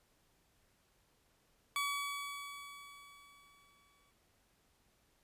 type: tone with exponential decay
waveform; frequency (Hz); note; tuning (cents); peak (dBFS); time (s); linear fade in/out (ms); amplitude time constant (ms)
20% pulse; 1137; C#6; +44; -28; 1.76-4.11; 1; 510
effects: pink hiss -73 dBFS RMS until 5.23 s + resampled to 32000 Hz